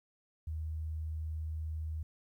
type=tone; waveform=sine; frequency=78.7 Hz; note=D#2; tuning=20 cents sharp; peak=-35 dBFS; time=0.47-2.03 s; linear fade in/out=5 ms; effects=12-bit